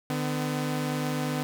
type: tone pair together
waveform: sawtooth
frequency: 150.5 / 252.9 Hz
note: D3 / B3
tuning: +43 / +41 cents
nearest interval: major sixth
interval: 898 cents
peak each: -26 dBFS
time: 0.1-1.43 s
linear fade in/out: 0 ms
effects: none